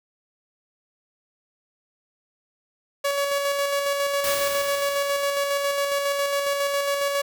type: tone with tremolo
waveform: sawtooth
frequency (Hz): 564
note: C#5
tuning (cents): +30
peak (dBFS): -17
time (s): 3.04-7.22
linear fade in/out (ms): 10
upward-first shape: square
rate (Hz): 7.3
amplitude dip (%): 30
type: noise with exponential decay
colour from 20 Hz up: white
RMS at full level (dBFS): -27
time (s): 4.24-6.13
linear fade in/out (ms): 1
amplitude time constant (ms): 410
effects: none